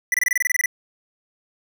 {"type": "tone bursts", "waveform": "square", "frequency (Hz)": 1975.5, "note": "B6", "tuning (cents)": 0, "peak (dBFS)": -17, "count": 12, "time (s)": [0.12, 0.659], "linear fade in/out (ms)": 2, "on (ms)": 22, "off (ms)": 25, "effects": []}